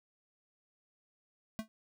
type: tone with exponential decay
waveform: square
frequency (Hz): 220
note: A3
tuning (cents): 0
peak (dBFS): -32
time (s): 1.59-1.68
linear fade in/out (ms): 0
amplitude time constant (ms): 19
effects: none